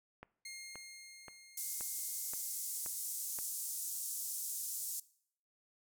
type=click train; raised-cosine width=0.5 ms; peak=-33 dBFS; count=7; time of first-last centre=0.23-3.388 s; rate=1.9 Hz
type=tone with exponential decay; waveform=15% pulse; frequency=2130 Hz; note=C7; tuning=30 cents sharp; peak=-38 dBFS; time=0.45-3.9 s; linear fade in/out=5 ms; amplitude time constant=750 ms
type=band-pass noise; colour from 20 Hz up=pink; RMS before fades=-41 dBFS; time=1.57-5 s; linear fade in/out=5 ms; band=6800 to 16000 Hz; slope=24 dB/octave
effects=noise-tail reverb RT60 0.6 s tail -20 dB re dry